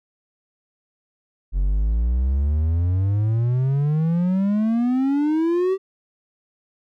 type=exponential sweep; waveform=triangle; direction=up; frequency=44.71 to 389.9 Hz; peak=-15 dBFS; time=1.52-5.78 s; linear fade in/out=50 ms; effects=none